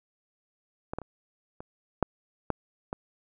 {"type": "clicks", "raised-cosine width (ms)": 1, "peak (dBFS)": [-19, -18, -28, -26, -8, -12, -18], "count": 7, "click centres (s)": [0.935, 0.986, 1.017, 1.605, 2.027, 2.503, 2.929], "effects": []}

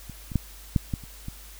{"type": "clicks", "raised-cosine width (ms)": 5, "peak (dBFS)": [-26, -23, -9, -8, -14, -30, -22], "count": 7, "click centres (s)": [0.097, 0.318, 0.357, 0.762, 0.938, 1.038, 1.284], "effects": ["added 50 Hz sine -45 dBFS peak until 1.59 s", "white hiss -48 dBFS RMS until 1.59 s"]}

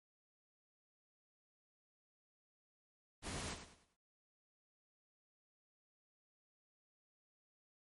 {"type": "noise with echo", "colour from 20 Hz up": "pink", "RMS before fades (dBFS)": -44, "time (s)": [3.22, 3.57], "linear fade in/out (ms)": 50, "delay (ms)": 100, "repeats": 4, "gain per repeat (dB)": -9, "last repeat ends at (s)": 3.97, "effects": ["MP3 48 kbps"]}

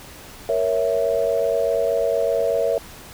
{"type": "chord", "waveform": "sine", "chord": "A# diminished", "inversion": "none", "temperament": "equal", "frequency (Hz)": [466.2, 554.4, 659.3], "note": ["A#4", "C#5", "E5"], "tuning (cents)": [0, 0, 0], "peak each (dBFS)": -22, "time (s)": [0.49, 2.78], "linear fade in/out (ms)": 2, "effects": ["pink hiss -41 dBFS RMS until 3.13 s"]}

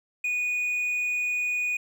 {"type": "tone", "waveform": "triangle", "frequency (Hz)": 2467, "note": "D#7", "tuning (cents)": -15, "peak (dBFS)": -23, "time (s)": [0.24, 1.77], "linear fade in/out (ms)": 5, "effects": []}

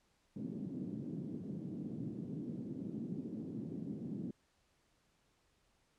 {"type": "band-pass noise", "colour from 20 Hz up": "white", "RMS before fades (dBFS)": -43, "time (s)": [0.36, 4.31], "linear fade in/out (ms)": 2, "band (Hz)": [150, 270], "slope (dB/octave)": 24, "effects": ["pink hiss -75 dBFS RMS until 5.98 s", "low-pass 9000 Hz 12 dB/octave"]}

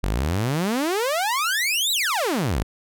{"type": "exponential two-way sweep", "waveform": "sawtooth", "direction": "up then down", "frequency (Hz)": [43.65, 4047, 43.65], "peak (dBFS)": -17, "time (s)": [0.03, 2.63], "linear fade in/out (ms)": 10, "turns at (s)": 1.92, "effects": []}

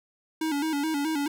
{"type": "tone with vibrato", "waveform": "square", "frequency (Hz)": 300.8, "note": "D4", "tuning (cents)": 42, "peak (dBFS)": -26, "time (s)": [0.41, 1.28], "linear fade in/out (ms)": 5, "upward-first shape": "square", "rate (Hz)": 4.7, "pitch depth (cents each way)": 94, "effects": []}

